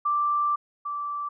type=tone pair in turn; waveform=sine; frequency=1175 / 1165.5 Hz; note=D6 / D6; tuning=+1 / -14 cents; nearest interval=unison; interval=15 cents; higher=first; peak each=-21 / -28 dBFS; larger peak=first; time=0.05-0.56 / 0.85-1.29 s; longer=first; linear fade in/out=10 ms; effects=none